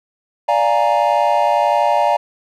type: chord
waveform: triangle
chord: Bb dominant seventh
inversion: first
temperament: equal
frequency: 587.3 / 698.5 / 830.6 / 932.3 Hz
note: D5 / F5 / Ab5 / Bb5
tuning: 0 / 0 / 0 / 0 cents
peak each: -16 dBFS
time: 0.48-2.17 s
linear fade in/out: 10 ms
effects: none